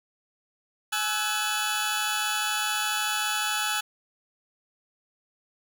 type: tone cluster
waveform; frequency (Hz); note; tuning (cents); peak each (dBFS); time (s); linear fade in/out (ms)
20% pulse; 844 / 1313 / 1498 / 3421; G#5 / E6 / F#6 / A7; +28 / -7 / +21 / -49; -26; 0.92-3.81; 10
effects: 9-bit